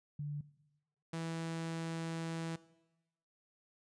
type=tone pair in turn; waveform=sine / sawtooth; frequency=146.4 / 164.33 Hz; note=D3 / E3; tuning=-5 / -5 cents; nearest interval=major second; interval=200 cents; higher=second; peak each=-37 / -34 dBFS; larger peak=second; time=0.19-0.41 / 1.13-2.56 s; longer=second; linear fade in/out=5 ms; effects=noise-tail reverb RT60 1.0 s tail -19 dB re dry + resampled to 22050 Hz